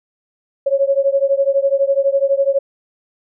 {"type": "beating tone pair", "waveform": "sine", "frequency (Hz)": [546, 558], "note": ["C#5", "C#5"], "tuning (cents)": [-26, 11], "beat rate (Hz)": 12, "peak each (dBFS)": [-15, -16], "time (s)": [0.66, 2.59], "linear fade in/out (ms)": 10, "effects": []}